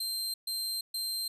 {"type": "tone bursts", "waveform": "sawtooth", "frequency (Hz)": 4148, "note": "C8", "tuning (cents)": -16, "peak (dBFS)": -29, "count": 3, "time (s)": [0, 1.28], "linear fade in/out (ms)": 5, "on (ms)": 340, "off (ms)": 130, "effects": ["resampled to 32000 Hz"]}